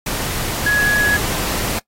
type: tone in noise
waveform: sine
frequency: 1677 Hz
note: G#6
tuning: 16 cents sharp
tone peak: -13 dBFS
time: 0.66-1.17 s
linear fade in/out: 5 ms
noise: pink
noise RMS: -22 dBFS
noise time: 0.06-1.79 s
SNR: +6 dB
effects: noise-tail reverb RT60 0.1 s tail -22 dB re dry + AAC 48 kbps